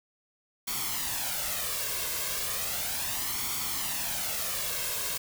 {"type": "noise with flanger", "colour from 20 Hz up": "white", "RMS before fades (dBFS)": -32, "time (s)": [0.67, 5.18], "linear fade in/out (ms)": 10, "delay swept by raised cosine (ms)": [0.89, 1.89], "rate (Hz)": 0.35, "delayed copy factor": 0.6, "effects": []}